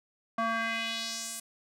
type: tone with band-pass filter sweep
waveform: square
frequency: 227 Hz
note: A#3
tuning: 46 cents flat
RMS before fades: -33 dBFS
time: 0.38-1.4 s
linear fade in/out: 5 ms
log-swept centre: 1000 to 9900 Hz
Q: 2
effects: none